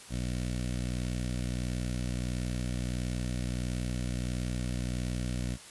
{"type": "tone with notch filter", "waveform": "15% pulse", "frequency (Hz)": 61.5, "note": "B1", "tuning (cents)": -7, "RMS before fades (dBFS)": -33, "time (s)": [0.09, 5.58], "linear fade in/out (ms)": 50, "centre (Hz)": 980, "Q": 0.57, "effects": ["white hiss -49 dBFS RMS until 5.7 s", "resampled to 24000 Hz"]}